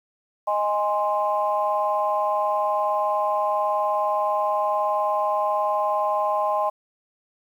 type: chord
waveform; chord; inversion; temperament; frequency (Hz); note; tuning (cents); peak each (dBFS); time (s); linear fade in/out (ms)
sine; Ab major; second; equal with one note detuned; 622.3 / 824.9 / 1046.5; Eb5 / Ab5 / C6; 0 / -12 / 0; -24; 0.47-6.7; 10
effects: tanh soft clip ceiling -10 dBFS + 9-bit